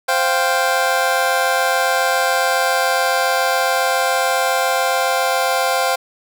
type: chord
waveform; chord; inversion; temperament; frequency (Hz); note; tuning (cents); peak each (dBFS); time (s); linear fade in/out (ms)
25% pulse; C suspended fourth; none; just; 523.3 / 697.7 / 784.9; C5 / F5 / G5; 0 / -2 / +2; -16; 0.08-5.96; 10
effects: none